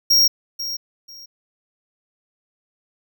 square tone with echo, 5588 Hz, F8, in tune, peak -12 dBFS, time 0.1-0.28 s, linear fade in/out 10 ms, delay 490 ms, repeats 2, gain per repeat -13 dB, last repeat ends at 1.26 s, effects none

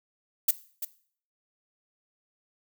violet noise with echo, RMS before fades -21 dBFS, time 0.48-0.51 s, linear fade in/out 5 ms, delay 340 ms, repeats 1, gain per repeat -11 dB, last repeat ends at 0.85 s, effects noise-tail reverb RT60 0.5 s tail -17 dB re dry

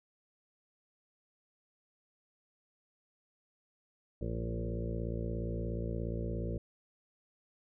harmonic tone with a mistuned harmonic, 57 Hz, A#1, 38 cents flat, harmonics 1 / 2 / 3 / 4 / 6 / 7 / 8 / 9 / 10, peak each -38 / -39 / -42 / -44 / -44 / -49 / -45 / -48 / -48 dBFS, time 4.21-6.58 s, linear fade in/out 5 ms, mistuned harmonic 2, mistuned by -17 cents, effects none

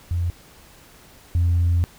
sine tone pair in turn, 86.7 / 86.15 Hz, F2 / F2, -12 / -23 cents, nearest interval unison, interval 11 cents, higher first, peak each -19 / -14 dBFS, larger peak second, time 0.11-0.3 / 1.35-1.84 s, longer second, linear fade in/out 0 ms, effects tanh soft clip ceiling -13 dBFS + pink hiss -49 dBFS RMS until 1.98 s

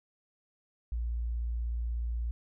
sine tone, 58.27 Hz, A#1, in tune, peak -30 dBFS, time 0.92-2.31 s, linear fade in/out 0 ms, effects none

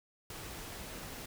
pink noise with ADSR envelope, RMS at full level -42 dBFS, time 0.3-1.26 s, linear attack 4 ms, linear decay 4 ms, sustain -3 dB, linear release 6 ms, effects none

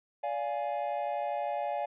triangle chord, D diminished, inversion none, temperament equal with one note detuned, 578.6 / 698.5 / 830.6 Hz, D5 / F5 / Ab5, -26 / 0 / 0 cents, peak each -33 dBFS, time 0.23-1.86 s, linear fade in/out 10 ms, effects resampled to 8000 Hz

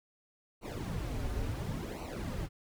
brown noise with flanger, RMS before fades -37 dBFS, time 0.61-2.49 s, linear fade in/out 50 ms, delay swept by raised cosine 0.58 to 6.18 ms, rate 0.71 Hz, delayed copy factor -0.8, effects none

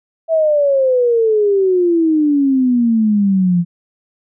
sine exponential sweep, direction down, 660 to 170 Hz, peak -10 dBFS, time 0.28-3.65 s, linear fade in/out 50 ms, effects none

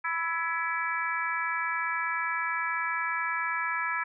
harmonic tone with a mistuned harmonic, 329.6 Hz, E4, in tune, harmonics 3 / 4 / 5 / 6 / 7, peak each -34 / -33 / -32 / -38 / -35 dBFS, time 0.04-4.04 s, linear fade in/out 10 ms, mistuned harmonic 5, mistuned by +36 cents, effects none

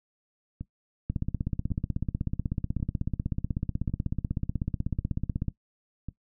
two click trains, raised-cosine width 5 ms, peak -16 / -23 dBFS, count 72 / 6, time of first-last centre 1.1-5.483 / 0.61-6.086 s, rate 16.2 / 0.913 Hz, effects noise-tail reverb RT60 0.1 s tail -17 dB re dry

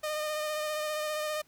sawtooth tone with vibrato, 610 Hz, D#5, 34 cents flat, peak -27 dBFS, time 0.03-1.42 s, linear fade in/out 10 ms, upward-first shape sine, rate 15 Hz, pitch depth 18 cents each way, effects pink hiss -65 dBFS RMS until 1.47 s

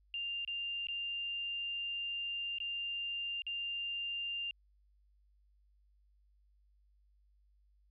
sine tone with dropouts, 2794 Hz, F7, in tune, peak -36 dBFS, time 0.14-4.51 s, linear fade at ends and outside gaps 1 ms, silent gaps 0.449-0.476 / 0.87-0.885 / 2.585-2.602 / 3.42-3.466 s, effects added 50 Hz sine -66 dBFS peak until 7.9 s

